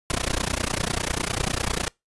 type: noise with amplitude modulation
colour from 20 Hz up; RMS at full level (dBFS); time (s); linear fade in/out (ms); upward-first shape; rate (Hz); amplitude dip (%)
pink; -22; 0.1-1.88; 0; sine; 30; 100
effects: noise-tail reverb RT60 0.2 s tail -26 dB re dry + resampled to 24000 Hz